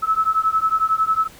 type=beating tone pair; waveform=sine; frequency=1297 / 1308 Hz; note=E6 / E6; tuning=-28 / -14 cents; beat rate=11 Hz; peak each=-19 dBFS; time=0.02-1.28 s; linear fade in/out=20 ms; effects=pink hiss -45 dBFS RMS until 1.39 s